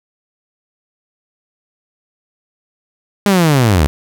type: linear sweep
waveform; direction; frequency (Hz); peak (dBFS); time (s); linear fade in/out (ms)
sawtooth; down; 207.4 to 65.4; -5; 3.26-3.87; 0
effects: none